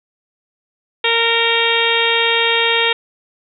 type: harmonic tone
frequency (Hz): 462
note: A#4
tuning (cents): -16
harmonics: 1 / 2 / 3 / 4 / 5 / 6 / 7 / 8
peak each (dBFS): -20 / -22 / -25 / -21 / -20 / -21 / -20 / -21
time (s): 1.04-2.93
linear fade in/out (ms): 5
effects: none